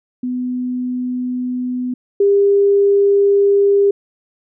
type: tone pair in turn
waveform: sine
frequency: 250 / 400.9 Hz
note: B3 / G4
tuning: +21 / +39 cents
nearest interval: minor sixth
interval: 818 cents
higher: second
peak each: -18 / -9 dBFS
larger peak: second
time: 0.23-1.94 / 2.2-3.91 s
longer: neither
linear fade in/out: 5 ms
effects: none

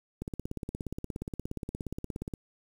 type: click train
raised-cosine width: 3 ms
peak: -22 dBFS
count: 37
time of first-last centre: 0.22-2.338 s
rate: 17 Hz
effects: 8-bit

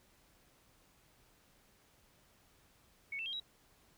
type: tone with pitch steps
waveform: sine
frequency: 2217 / 2667 / 3209 / 3860 Hz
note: C#7 / E7 / G7 / B7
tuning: 0 / +20 / +40 / -40 cents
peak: -38 dBFS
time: 3.12-3.4 s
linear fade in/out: 5 ms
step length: 70 ms
effects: pink hiss -68 dBFS RMS until 3.97 s

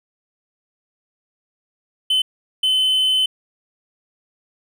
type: tone bursts at uneven times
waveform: triangle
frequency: 3046 Hz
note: F#7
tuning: 50 cents sharp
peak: -13 dBFS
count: 2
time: 2.1-2.22 / 2.63-3.26 s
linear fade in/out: 5 ms
effects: none

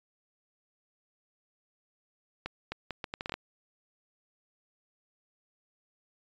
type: accelerating click train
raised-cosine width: 0.3 ms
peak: -19 dBFS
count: 10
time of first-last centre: 2.46-3.34 s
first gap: 260 ms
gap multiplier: 0.72
effects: resampled to 16000 Hz

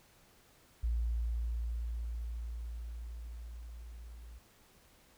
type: tone with level ramp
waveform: sine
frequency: 57.7 Hz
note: A#1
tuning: 17 cents flat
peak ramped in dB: -29 to -47 dBFS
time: 0.83-4.39 s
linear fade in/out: 10 ms
effects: pink hiss -64 dBFS RMS until 5.17 s

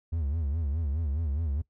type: tone with vibrato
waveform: triangle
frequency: 76 Hz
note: D#2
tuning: 40 cents flat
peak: -25 dBFS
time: 0.12-1.62 s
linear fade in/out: 10 ms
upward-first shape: sine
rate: 4.8 Hz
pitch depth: 180 cents each way
effects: noise-tail reverb RT60 0.1 s tail -19 dB re dry

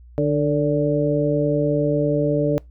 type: harmonic tone with a mistuned harmonic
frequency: 148.3 Hz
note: D3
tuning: 17 cents sharp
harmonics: 1 / 2 / 3 / 4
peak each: -22 / -22 / -22 / -22 dBFS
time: 0.18-2.58 s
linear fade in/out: 0 ms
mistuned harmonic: 4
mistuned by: -39 cents
effects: noise-tail reverb RT60 0.2 s tail -24 dB re dry + added 60 Hz sine -42 dBFS peak until 2.7 s

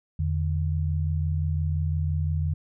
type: tone pair together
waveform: sine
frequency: 84.2 / 150.03 Hz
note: E2 / D3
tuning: +37 / +37 cents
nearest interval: minor seventh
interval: 1000 cents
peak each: -24 / -28 dBFS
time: 0.19-2.54 s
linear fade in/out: 5 ms
effects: none

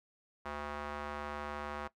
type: tone with band-pass filter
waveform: square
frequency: 73.42 Hz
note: D2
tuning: in tune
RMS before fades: -41 dBFS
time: 0.45-1.88 s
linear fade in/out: 10 ms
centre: 1100 Hz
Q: 1.3
effects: noise-tail reverb RT60 0.1 s tail -18 dB re dry

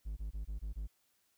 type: tone bursts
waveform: triangle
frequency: 52.1 Hz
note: G#1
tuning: 6 cents sharp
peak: -35 dBFS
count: 6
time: 0.05-0.875 s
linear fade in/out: 20 ms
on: 120 ms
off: 21 ms
effects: white hiss -75 dBFS RMS until 1.37 s

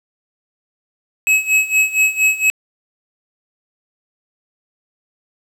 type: tone with tremolo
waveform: square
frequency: 2568 Hz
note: E7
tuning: 46 cents flat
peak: -10 dBFS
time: 1.27-2.5 s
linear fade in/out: 0 ms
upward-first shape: sine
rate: 4.3 Hz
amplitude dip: 85%
effects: low-pass 12000 Hz 12 dB/octave + 7-bit

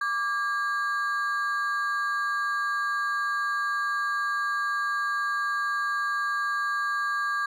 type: ring-modulated tone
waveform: triangle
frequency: 1396.9 Hz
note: F6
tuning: in tune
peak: -20 dBFS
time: 0.01-7.46 s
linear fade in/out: 5 ms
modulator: 228 Hz
effects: none

